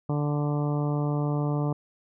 harmonic tone, 146.83 Hz, D3, in tune, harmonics 1 / 2 / 3 / 4 / 5 / 6 / 7 / 8, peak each -25 / -31 / -35 / -37 / -39 / -41 / -42 / -43 dBFS, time 0.09-1.73 s, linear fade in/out 5 ms, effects none

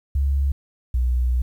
sine tone pair in turn, 69.3 / 61.74 Hz, C#2 / B1, 0 / 0 cents, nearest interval major second, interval 200 cents, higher first, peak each -17 / -17 dBFS, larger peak neither, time 0.15-0.52 / 0.94-1.42 s, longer second, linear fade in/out 5 ms, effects 9-bit

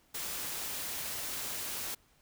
white noise, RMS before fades -38 dBFS, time 0.14-1.95 s, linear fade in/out 10 ms, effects pink hiss -67 dBFS RMS until 2.21 s

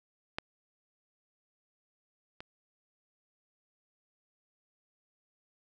clicks, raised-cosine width 0.3 ms, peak -17 / -27 dBFS, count 2, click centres 0.385 / 2.405 s, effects none

